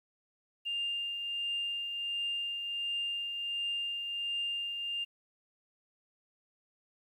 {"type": "tone with tremolo", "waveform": "sine", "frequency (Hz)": 2802, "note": "F7", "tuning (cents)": 5, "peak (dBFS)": -30, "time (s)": [0.65, 5.05], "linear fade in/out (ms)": 20, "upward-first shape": "triangle", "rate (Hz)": 1.4, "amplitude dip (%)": 45, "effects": ["tanh soft clip ceiling -26 dBFS", "11-bit"]}